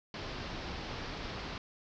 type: low-pass noise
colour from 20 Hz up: pink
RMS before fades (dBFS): -41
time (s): 0.14-1.58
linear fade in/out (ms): 2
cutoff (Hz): 5300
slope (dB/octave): 48
effects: none